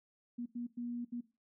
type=tone bursts at uneven times; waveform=sine; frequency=240 Hz; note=B3; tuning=49 cents flat; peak=-37 dBFS; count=4; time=0.38-0.46 / 0.55-0.67 / 0.77-1.05 / 1.12-1.21 s; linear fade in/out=10 ms; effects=noise-tail reverb RT60 0.3 s tail -17 dB re dry